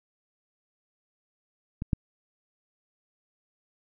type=clicks; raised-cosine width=5 ms; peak=-19 / -11 dBFS; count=2; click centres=1.821 / 1.932 s; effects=none